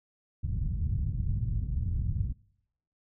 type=low-pass noise; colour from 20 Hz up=white; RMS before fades=-30 dBFS; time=0.43-2.33 s; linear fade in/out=10 ms; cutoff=120 Hz; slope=24 dB/octave; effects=noise-tail reverb RT60 0.8 s tail -25 dB re dry